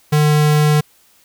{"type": "tone", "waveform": "square", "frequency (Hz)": 150.4, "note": "D3", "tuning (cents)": 42, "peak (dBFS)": -11, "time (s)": [0.12, 0.81], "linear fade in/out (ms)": 10, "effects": ["white hiss -53 dBFS RMS until 1.24 s"]}